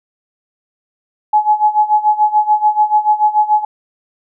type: tone with tremolo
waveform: sine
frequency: 848 Hz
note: G#5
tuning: 36 cents sharp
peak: -6 dBFS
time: 1.33-3.65 s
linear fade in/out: 5 ms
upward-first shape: sine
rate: 6.9 Hz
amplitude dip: 85%
effects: none